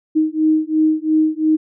sine beating tone pair, 311.1 / 314 Hz, D#4 / D#4, 0 / +16 cents, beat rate 2.9 Hz, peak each -16 dBFS, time 0.15-1.57 s, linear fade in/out 20 ms, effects none

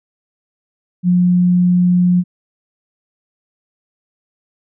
sine tone, 178.6 Hz, F3, 39 cents sharp, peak -9 dBFS, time 1.03-2.24 s, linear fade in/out 50 ms, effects none

